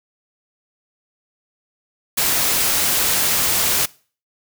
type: noise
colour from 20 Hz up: white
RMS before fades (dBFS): -18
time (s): 2.17-3.86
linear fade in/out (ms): 10
effects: noise-tail reverb RT60 0.4 s tail -22 dB re dry